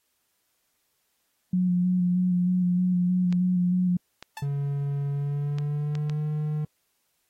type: tone with vibrato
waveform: sine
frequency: 180 Hz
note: F#3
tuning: 47 cents flat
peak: -20 dBFS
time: 1.53-3.97 s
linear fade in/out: 5 ms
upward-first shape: square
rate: 3.2 Hz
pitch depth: 18 cents each way
type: clicks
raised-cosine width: 0.2 ms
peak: -21 dBFS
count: 5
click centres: 3.326 / 4.226 / 5.585 / 5.953 / 6.097 s
type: tone with exponential decay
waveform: sawtooth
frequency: 880 Hz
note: A5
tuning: in tune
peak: -28 dBFS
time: 4.37-4.49 s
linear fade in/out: 2 ms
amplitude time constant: 25 ms
type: tone with pitch glide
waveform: triangle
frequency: 141.4 to 151.55 Hz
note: C#3 to D#3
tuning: +35 to -45 cents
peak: -23 dBFS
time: 4.42-6.65 s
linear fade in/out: 5 ms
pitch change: +120 cents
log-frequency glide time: 5.1-6.27 s
effects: white hiss -73 dBFS RMS until 7.29 s + AAC 48 kbps